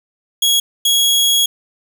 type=tone bursts at uneven times; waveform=sawtooth; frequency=3322 Hz; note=G#7; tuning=in tune; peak=-8 dBFS; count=2; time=0.42-0.6 / 0.85-1.46 s; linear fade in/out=5 ms; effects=none